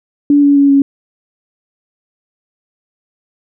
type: tone with pitch steps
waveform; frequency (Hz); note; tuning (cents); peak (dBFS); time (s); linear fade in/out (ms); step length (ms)
sine; 287.9 / 284.4 / 281 / 277.6; D4 / C#4 / C#4 / C#4; -34 / +45 / +24 / +3; -5; 0.3-0.82; 2; 130
effects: none